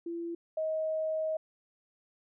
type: tone pair in turn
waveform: sine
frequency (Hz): 338.6 / 631.1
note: E4 / D#5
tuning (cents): +46 / +24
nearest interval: major seventh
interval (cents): 1078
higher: second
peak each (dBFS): -34 / -29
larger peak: second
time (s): 0.06-0.35 / 0.57-1.37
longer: second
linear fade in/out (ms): 5
effects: none